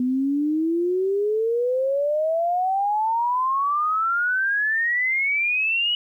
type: exponential sweep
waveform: sine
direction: up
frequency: 246.9 to 2947 Hz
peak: -19 dBFS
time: 0-5.95 s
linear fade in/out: 2 ms
effects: 10-bit